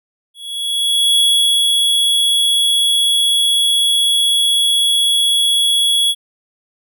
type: tone with ADSR envelope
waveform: square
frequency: 3356 Hz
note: G#7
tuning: 17 cents sharp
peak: -10 dBFS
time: 0.34-6.15 s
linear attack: 840 ms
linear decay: 450 ms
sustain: -2 dB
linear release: 51 ms
effects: none